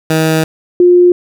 15% pulse / sine tone pair in turn, 159.1 / 355.1 Hz, D#3 / F4, +39 / +29 cents, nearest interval octave + major second, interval 1390 cents, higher second, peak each -3 dBFS, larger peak neither, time 0.1-0.44 / 0.8-1.12 s, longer first, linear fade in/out 2 ms, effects none

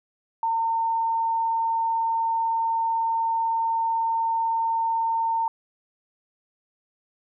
sine tone, 909 Hz, A#5, 44 cents flat, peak -21 dBFS, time 0.43-5.48 s, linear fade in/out 2 ms, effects none

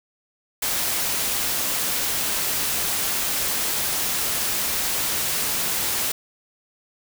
white noise, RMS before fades -24 dBFS, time 0.62-6.12 s, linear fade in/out 5 ms, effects none

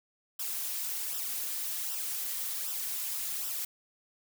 blue noise with flanger, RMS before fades -35 dBFS, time 0.39-3.65 s, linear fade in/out 5 ms, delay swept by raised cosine 0.45 to 4.85 ms, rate 1.3 Hz, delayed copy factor -0.7, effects none

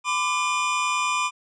square tone cluster, 1008 / 1177 / 2425 Hz, B5 / D6 / D#7, +35 / +3 / -45 cents, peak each -27 dBFS, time 0.04-1.31 s, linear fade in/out 50 ms, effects resampled to 22050 Hz

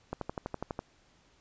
click train, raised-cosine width 1 ms, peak -20 dBFS, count 9, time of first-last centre 0.13-0.791 s, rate 12.1 Hz, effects pink hiss -65 dBFS RMS until 1.4 s + resampled to 16000 Hz

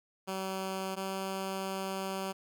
10% pulse tone pair in turn, 190.6 / 192.04 Hz, G3 / G3, -48 / -35 cents, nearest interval unison, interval 13 cents, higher second, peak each -26 dBFS, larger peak neither, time 0.27-0.96 / 0.96-2.33 s, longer second, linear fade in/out 20 ms, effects none

